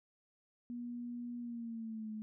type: tone with pitch glide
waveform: sine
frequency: 240.8 to 215.8 Hz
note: B3 to A3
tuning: -44 to -33 cents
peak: -40 dBFS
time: 0.7-2.22 s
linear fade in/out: 0 ms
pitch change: -189 cents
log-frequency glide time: 1.39-2.11 s
effects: none